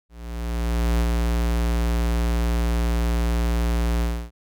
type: tone with ADSR envelope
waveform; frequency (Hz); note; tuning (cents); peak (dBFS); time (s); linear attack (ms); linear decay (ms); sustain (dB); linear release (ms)
square; 58.27; A#1; 0; -18; 0.09-4.31; 910; 48; -2; 290
effects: none